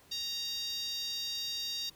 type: tone with high-pass filter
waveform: 10% pulse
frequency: 932.3 Hz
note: A#5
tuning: in tune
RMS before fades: -37 dBFS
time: 0.11-1.9 s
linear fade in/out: 10 ms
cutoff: 4100 Hz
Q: 4.3
effects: pink hiss -61 dBFS RMS until 1.95 s